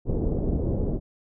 pink low-pass noise, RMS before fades -25 dBFS, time 0.05-1 s, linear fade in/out 50 ms, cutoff 490 Hz, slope 24 dB/octave, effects none

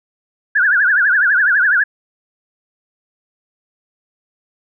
sine tone with vibrato, 1568 Hz, G6, in tune, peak -10 dBFS, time 0.55-1.84 s, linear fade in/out 10 ms, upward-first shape triangle, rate 12 Hz, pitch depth 210 cents each way, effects none

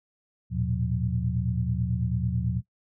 sine tone cluster, 79.5 / 112.9 / 122 / 179.5 Hz, D#2 / A2 / B2 / F3, +38 / +45 / -21 / +48 cents, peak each -31 / -31 / -28 / -30 dBFS, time 0.5-2.62 s, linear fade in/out 50 ms, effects noise-tail reverb RT60 0.1 s tail -20 dB re dry

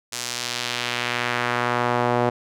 sawtooth tone with band-pass filter sweep, 121.5 Hz, B2, 28 cents flat, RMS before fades -24 dBFS, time 0.12-2.3 s, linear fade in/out 10 ms, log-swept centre 6900 to 650 Hz, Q 1.1, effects none

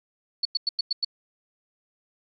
sine tone bursts, 4435 Hz, C#8, in tune, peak -21 dBFS, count 6, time 0.43-1.048 s, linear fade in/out 5 ms, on 23 ms, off 96 ms, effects none

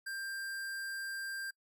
square tone, 1587 Hz, G6, 21 cents sharp, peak -39 dBFS, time 0.06-1.51 s, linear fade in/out 10 ms, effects noise-tail reverb RT60 0.1 s tail -25 dB re dry

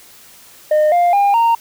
sine tone with pitch steps, 610 / 700.7 / 804.9 / 924.6 Hz, D#5 / F5 / G5 / A#5, -34 / +6 / +46 / -14 cents, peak -7 dBFS, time 0.71-1.55 s, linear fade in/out 5 ms, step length 210 ms, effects tanh soft clip ceiling -9 dBFS + white hiss -43 dBFS RMS until 1.6 s

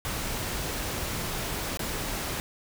pink noise with dropouts, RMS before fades -32 dBFS, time 0.05-2.4 s, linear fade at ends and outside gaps 0 ms, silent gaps 1.772-1.793 s, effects none

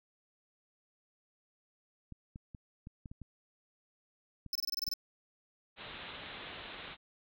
clicks, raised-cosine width 5 ms, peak -34 dBFS, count 9, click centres 2.123 / 2.359 / 2.548 / 2.871 / 3.058 / 3.115 / 3.217 / 4.463 / 4.88 s
square tone bursts, 5274 Hz, E8, in tune, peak -32 dBFS, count 9, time 4.53-4.937 s, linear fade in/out 2 ms, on 23 ms, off 25 ms
white low-pass noise, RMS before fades -47 dBFS, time 5.76-6.97 s, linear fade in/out 50 ms, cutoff 3900 Hz, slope 96 dB/octave
effects none

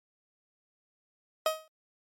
30% pulse tone with exponential decay, 631 Hz, D#5, 24 cents sharp, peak -19 dBFS, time 1.46-1.68 s, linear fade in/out 2 ms, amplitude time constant 46 ms, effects MP3 64 kbps

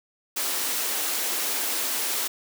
white high-pass noise, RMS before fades -27 dBFS, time 0.36-2.28 s, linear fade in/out 10 ms, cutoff 240 Hz, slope 48 dB/octave, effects none

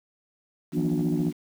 sine tone cluster, 162.6 / 177 / 239 / 293.7 / 359.6 Hz, E3 / F3 / A#3 / D4 / F#4, -23 / +23 / +43 / 0 / -49 cents, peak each -26 / -29 / -28 / -26 / -31 dBFS, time 0.72-1.33 s, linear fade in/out 50 ms, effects tanh soft clip ceiling -17 dBFS + 8-bit

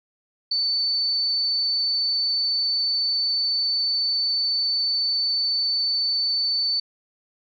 sine tone, 4514 Hz, C#8, 31 cents sharp, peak -20 dBFS, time 0.51-6.8 s, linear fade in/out 5 ms, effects none

